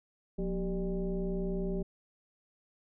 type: tone with frequency modulation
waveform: sine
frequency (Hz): 180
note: F#3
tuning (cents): -47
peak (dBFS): -30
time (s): 0.38-1.83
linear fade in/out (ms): 10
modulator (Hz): 210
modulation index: 1.3
effects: none